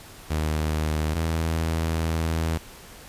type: tone pair in turn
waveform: sawtooth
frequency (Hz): 77.4 / 81.23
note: D#2 / E2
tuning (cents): -9 / -25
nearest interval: minor second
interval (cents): 84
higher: second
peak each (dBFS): -19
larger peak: neither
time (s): 0.3-1.15 / 1.15-2.58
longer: second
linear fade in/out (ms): 10
effects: pink hiss -45 dBFS RMS until 3.08 s + resampled to 32000 Hz